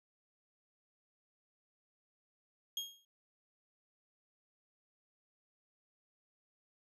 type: tone with exponential decay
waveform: 35% pulse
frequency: 3260 Hz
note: G#7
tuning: 33 cents flat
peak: -32 dBFS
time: 2.77-3.05 s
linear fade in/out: 2 ms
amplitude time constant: 60 ms
effects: resampled to 32000 Hz